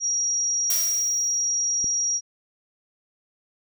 sine tone, 5690 Hz, F8, 31 cents sharp, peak -21 dBFS, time 0-2.21 s, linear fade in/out 50 ms
blue noise with exponential decay, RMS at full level -24 dBFS, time 0.7-1.49 s, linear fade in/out 2 ms, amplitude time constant 170 ms
click, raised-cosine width 3 ms, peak -24 dBFS, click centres 1.843 s
effects none

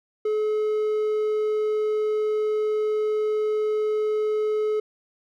triangle tone, 427.8 Hz, A4, 49 cents flat, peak -19 dBFS, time 0.25-4.8 s, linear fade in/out 5 ms, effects none

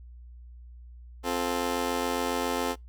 20% pulse chord, F major, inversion second, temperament just, 261.9 / 349.2 / 436.5 Hz, C4 / F4 / A4, +2 / 0 / -14 cents, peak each -26 / -29 / -26 dBFS, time 1.23-2.76 s, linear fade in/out 50 ms, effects noise-tail reverb RT60 0.2 s tail -26 dB re dry + added 60 Hz sine -44 dBFS peak until 2.88 s

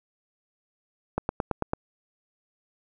click train, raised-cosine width 1 ms, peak -11 dBFS, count 6, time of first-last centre 1.18-1.734 s, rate 9.02 Hz, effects none

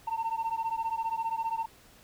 sine beating tone pair, 898 / 913 Hz, A5 / A#5, +35 / -36 cents, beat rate 15 Hz, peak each -30 dBFS, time 0.07-1.66 s, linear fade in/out 10 ms, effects tanh soft clip ceiling -26 dBFS + pink hiss -57 dBFS RMS until 2.03 s

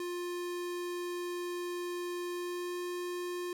square tone with pitch glide, 352.5 to 354.7 Hz, F4 to F4, +16 to +27 cents, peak -36 dBFS, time 0-3.53 s, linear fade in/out 2 ms, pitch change +11 cents, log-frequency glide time 2.31-2.8 s, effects none

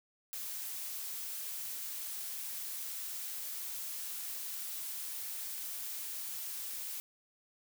blue noise, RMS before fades -41 dBFS, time 0.33-7 s, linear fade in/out 0 ms, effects none

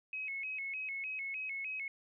sine tone with vibrato, 2359 Hz, D7, 7 cents sharp, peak -37 dBFS, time 0.13-1.88 s, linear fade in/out 2 ms, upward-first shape square, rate 3.3 Hz, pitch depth 130 cents each way, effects none

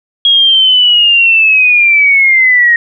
sine linear sweep, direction down, 3299 to 1864.7 Hz, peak -4 dBFS, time 0.25-2.76 s, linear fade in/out 2 ms, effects none

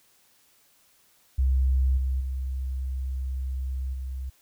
sine tone with level steps, 65.41 Hz, C2, in tune, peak -19 / -23 / -27 / -30 dBFS, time 1.38-4.3 s, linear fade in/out 10 ms, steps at 1.97 / 2.2 / 3.93 s, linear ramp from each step 10 ms, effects white hiss -62 dBFS RMS until 4.41 s

